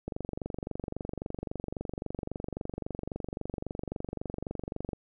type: click train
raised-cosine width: 2 ms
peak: -21 dBFS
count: 116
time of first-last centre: 0.08-4.932 s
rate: 23.7 Hz
effects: none